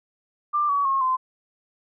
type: tone with pitch steps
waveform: sine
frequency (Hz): 1187 / 1133.4 / 1082.2 / 1033.3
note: D6 / C#6 / C#6 / C6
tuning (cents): +18 / +38 / -42 / -22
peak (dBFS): -19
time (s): 0.53-1.17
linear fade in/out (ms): 20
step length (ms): 160
effects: none